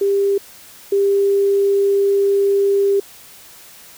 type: tone pair in turn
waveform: sine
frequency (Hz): 397.9 / 397.9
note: G4 / G4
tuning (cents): +26 / +26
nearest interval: unison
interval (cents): 0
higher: neither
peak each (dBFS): -13 / -12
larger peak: second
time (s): 0.01-0.38 / 0.92-3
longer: second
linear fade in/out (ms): 5
effects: white hiss -42 dBFS RMS until 3.97 s